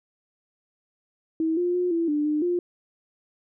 sine tone with pitch steps, 322 / 353.2 / 358.3 / 334.3 / 296.4 / 301.4 / 352.3 Hz, E4 / F4 / F4 / E4 / D4 / D4 / F4, -41 / +20 / +44 / +24 / +16 / +45 / +15 cents, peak -21 dBFS, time 1.4-2.59 s, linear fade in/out 2 ms, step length 170 ms, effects none

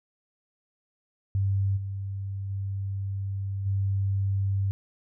sine tone with level steps, 98 Hz, G2, in tune, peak -22 / -30 / -28 / -23 dBFS, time 1.35-4.71 s, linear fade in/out 0 ms, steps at 1.76 / 2.49 / 3.65 s, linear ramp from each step 20 ms, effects none

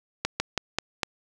slowing click train, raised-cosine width 0.2 ms, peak -7 dBFS, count 5, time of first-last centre 0.25-1.032 s, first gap 150 ms, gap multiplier 1.18, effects none

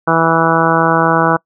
harmonic tone, 164.1 Hz, E3, 8 cents flat, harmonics 1 / 2 / 3 / 4 / 5 / 6 / 7 / 8 / 9, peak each -18 / -18 / -18 / -18 / -18 / -18 / -18 / -18 / -18 dBFS, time 0.07-1.37 s, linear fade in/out 10 ms, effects noise-tail reverb RT60 0.1 s tail -26 dB re dry

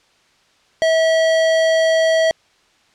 square tone, 647 Hz, E5, 32 cents flat, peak -13 dBFS, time 0.82-2.31 s, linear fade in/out 0 ms, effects white hiss -56 dBFS RMS until 2.94 s + low-pass 5000 Hz 12 dB/octave

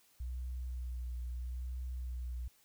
sine tone with vibrato, 61.74 Hz, B1, in tune, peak -36 dBFS, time 0.2-2.48 s, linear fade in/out 5 ms, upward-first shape triangle, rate 0.77 Hz, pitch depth 35 cents each way, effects tanh soft clip ceiling -34 dBFS + white hiss -68 dBFS RMS until 2.64 s

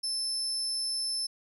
35% pulse tone, 5274 Hz, E8, in tune, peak -27 dBFS, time 0.03-1.27 s, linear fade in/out 10 ms, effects none

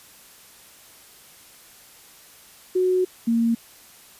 sine tone pair in turn, 368.2 / 231 Hz, F#4 / A#3, -8 / -16 cents, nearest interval minor sixth, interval 808 cents, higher first, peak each -17 dBFS, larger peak neither, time 2.75-3.05 / 3.27-3.55 s, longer first, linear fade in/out 10 ms, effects white hiss -49 dBFS RMS until 4.19 s + resampled to 32000 Hz

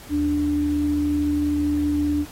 sine tone pair together, 77.78 / 293.7 Hz, D#2 / D4, 0 / 0 cents, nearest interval octave + major seventh, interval 2300 cents, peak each -28 / -19 dBFS, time 0.09-2.26 s, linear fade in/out 50 ms, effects pink hiss -43 dBFS RMS until 2.31 s + AAC 48 kbps

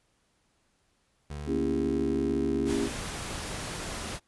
25% pulse tone with pitch glide, 73.5 to 71.99 Hz, D2 to D2, +2 to -34 cents, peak -32 dBFS, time 1.3-2.74 s, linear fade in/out 5 ms, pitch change -36 cents, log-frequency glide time 1.96-2.56 s
sine chord, A# diminished seventh, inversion none, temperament just, 233.1 / 279.7 / 335.6 / 402.8 Hz, A#3 / C#4 / E4 / G4, 0 / +16 / +31 / +47 cents, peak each -32 / -30 / -32 / -31 dBFS, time 1.46-2.9 s, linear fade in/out 50 ms
pink noise, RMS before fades -36 dBFS, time 2.65-4.2 s, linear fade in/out 50 ms
effects pink hiss -71 dBFS RMS until 4.27 s + resampled to 24000 Hz

